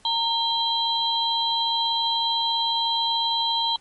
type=tone cluster; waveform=sine; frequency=923 / 3207 / 3982 Hz; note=A#5 / G7 / B7; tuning=-17 / +39 / +14 cents; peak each=-25 dBFS; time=0.05-3.76 s; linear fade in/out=2 ms; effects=pink hiss -56 dBFS RMS until 3.8 s + MP3 48 kbps